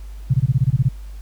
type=tone bursts; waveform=sine; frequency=129.6 Hz; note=C3; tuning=16 cents flat; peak=-11 dBFS; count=10; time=0.3-0.889 s; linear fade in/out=10 ms; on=40 ms; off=21 ms; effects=added 50 Hz sine -31 dBFS peak until 1.21 s + pink hiss -52 dBFS RMS until 1.21 s